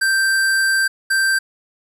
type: tone pair in turn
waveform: square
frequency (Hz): 1568 / 1568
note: G6 / G6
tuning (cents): 0 / 0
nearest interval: unison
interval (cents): 0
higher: neither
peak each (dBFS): -15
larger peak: neither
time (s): 0.01-0.88 / 1.1-1.39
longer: first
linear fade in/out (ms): 10
effects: resampled to 32000 Hz + 9-bit